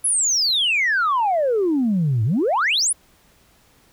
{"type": "exponential two-way sweep", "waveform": "sine", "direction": "down then up", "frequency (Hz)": [11090, 103.83, 11090], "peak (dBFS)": -15, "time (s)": [0.04, 2.93], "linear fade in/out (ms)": 10, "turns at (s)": 2.24, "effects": ["tanh soft clip ceiling -13 dBFS", "pink hiss -56 dBFS RMS until 3.92 s"]}